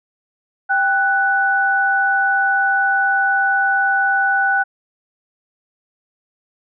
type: tone pair together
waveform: sine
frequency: 787 / 1485.7 Hz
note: G5 / F#6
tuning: +7 / +7 cents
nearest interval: major seventh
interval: 1100 cents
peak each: -18 / -15 dBFS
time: 0.69-4.64 s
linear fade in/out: 20 ms
effects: none